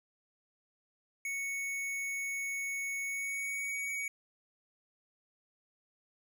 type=tone with pitch glide; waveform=square; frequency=2217 to 2248 Hz; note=C#7 to C#7; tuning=0 to +24 cents; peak=-35 dBFS; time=1.25-4.08 s; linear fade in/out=2 ms; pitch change=+24 cents; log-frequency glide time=3.03-3.75 s; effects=none